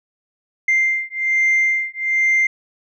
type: beating tone pair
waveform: sine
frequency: 2093 / 2094.2 Hz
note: C7 / C7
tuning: 0 / +1 cents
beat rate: 1.2 Hz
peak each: -17 dBFS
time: 0.68-2.47 s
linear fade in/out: 5 ms
effects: tanh soft clip ceiling -10 dBFS